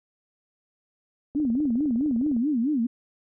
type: tone with vibrato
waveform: sine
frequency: 263.6 Hz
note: C4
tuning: 13 cents sharp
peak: -21 dBFS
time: 1.35-2.87 s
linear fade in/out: 10 ms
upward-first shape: sine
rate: 4.6 Hz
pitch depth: 270 cents each way
type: click train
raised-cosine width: 2 ms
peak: -28 dBFS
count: 21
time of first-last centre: 1.35-2.365 s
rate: 19.7 Hz
effects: none